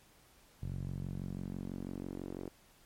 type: tone with band-pass filter sweep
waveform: sawtooth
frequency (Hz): 46.05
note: F#1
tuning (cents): -7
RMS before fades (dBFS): -41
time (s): 0.62-2.49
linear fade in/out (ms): 0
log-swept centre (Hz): 120 to 360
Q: 2
effects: pink hiss -64 dBFS RMS until 2.85 s + MP3 64 kbps